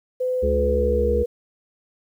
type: tone with pitch glide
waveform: sine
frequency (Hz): 507 to 479.1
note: B4 to A#4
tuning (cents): +45 to +47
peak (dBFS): -20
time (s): 0.2-1.26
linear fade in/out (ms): 10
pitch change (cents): -98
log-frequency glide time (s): 0.51-1.06
type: harmonic tone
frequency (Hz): 71.6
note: D2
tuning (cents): -43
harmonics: 1 / 3 / 5 / 6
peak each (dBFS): -22 / -29 / -31 / -25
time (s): 0.42-1.24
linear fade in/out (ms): 20
effects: 9-bit